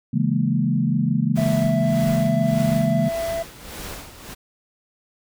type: chord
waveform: sine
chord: A# half-diminished seventh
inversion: first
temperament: equal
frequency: 138.59 / 164.81 / 207.7 / 233.1 Hz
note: C#3 / E3 / G#3 / A#3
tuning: 0 / 0 / 0 / 0 cents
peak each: -23 dBFS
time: 0.13-3.09 s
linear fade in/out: 10 ms
type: noise with tremolo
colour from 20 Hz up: pink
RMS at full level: -33 dBFS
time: 1.35-4.35 s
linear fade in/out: 20 ms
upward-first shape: sine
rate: 1.7 Hz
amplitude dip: 70%
type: tone with pitch glide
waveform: triangle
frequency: 659.3 to 665.8 Hz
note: E5 to E5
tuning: 0 to +17 cents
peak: -21 dBFS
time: 1.37-3.43 s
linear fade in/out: 10 ms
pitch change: +17 cents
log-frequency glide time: 1.67-2.05 s
effects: none